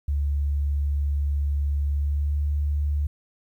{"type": "tone with pitch glide", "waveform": "sine", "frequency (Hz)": [71.6, 73.02], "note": ["D2", "D2"], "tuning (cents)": [-43, -9], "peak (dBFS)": -21, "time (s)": [0.08, 3.07], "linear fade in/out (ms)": 5, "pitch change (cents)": 34, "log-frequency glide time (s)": [1.92, 2.38], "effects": ["10-bit"]}